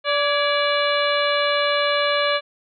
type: harmonic tone with a mistuned harmonic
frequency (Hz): 580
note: D5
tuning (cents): -22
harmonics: 1 / 2 / 3 / 4 / 5 / 6 / 7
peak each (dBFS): -21 / -24 / -26 / -27 / -28 / -29 / -29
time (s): 0.04-2.41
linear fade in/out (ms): 50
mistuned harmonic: 3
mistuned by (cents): -68
effects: none